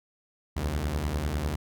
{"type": "beating tone pair", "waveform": "sawtooth", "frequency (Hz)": [66, 76], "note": ["C2", "D#2"], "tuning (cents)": [16, -40], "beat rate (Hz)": 10, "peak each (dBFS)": [-28, -25], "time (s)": [0.56, 1.56], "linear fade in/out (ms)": 10, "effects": []}